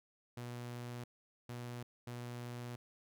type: tone bursts at uneven times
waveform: sawtooth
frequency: 121.1 Hz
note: B2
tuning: 34 cents flat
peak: -39 dBFS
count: 3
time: 0.37-1.04 / 1.49-1.83 / 2.07-2.76 s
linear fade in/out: 5 ms
effects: none